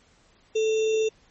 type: tone with sample-and-hold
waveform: sine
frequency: 438.4 Hz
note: A4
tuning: 6 cents flat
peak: -20 dBFS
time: 0.55-1.09 s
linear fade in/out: 10 ms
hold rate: 3150 Hz
effects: pink hiss -60 dBFS RMS until 1.3 s + MP3 32 kbps